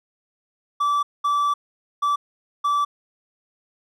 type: tone bursts at uneven times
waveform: triangle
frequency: 1159 Hz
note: D6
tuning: 23 cents flat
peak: -16 dBFS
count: 4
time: 0.8-1.03 / 1.24-1.54 / 2.02-2.16 / 2.64-2.85 s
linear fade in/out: 10 ms
effects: none